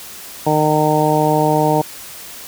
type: harmonic tone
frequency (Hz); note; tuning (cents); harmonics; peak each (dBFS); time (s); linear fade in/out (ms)
152.9; D#3; -30; 1 / 2 / 3 / 4 / 5 / 6; -19 / -19 / -19 / -19 / -19 / -19; 0.46-1.82; 10
effects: white hiss -34 dBFS RMS until 2.47 s